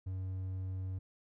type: tone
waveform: triangle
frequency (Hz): 93.8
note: F#2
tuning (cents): +24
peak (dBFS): -34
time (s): 0.06-0.99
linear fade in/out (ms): 10
effects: none